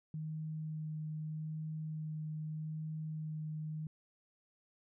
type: tone with vibrato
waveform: sine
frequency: 155.56 Hz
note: D#3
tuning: in tune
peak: -38 dBFS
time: 0.14-3.87 s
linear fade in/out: 2 ms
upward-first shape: sine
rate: 0.81 Hz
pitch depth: 10 cents each way
effects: none